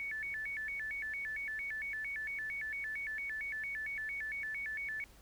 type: tone with vibrato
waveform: sine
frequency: 1975.5 Hz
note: B6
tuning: in tune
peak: -37 dBFS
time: 0-5.04 s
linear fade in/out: 0 ms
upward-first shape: square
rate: 4.4 Hz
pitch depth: 210 cents each way
effects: added 50 Hz sine -63 dBFS peak until 5.21 s + pink hiss -62 dBFS RMS until 5.21 s